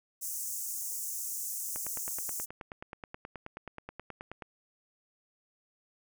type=high-pass noise; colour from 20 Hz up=pink; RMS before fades=-37 dBFS; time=0.21-2.46 s; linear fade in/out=20 ms; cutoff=6200 Hz; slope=48 dB/octave
type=click train; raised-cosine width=0.5 ms; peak=-26 dBFS; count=26; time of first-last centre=1.76-4.422 s; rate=9.39 Hz
effects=none